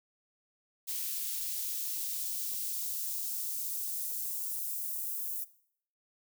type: noise with high-pass filter sweep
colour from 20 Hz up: blue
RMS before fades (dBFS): -36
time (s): 0.87-5.45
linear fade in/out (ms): 20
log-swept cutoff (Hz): 2500 to 10000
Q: 0.73
effects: noise-tail reverb RT60 0.6 s tail -18 dB re dry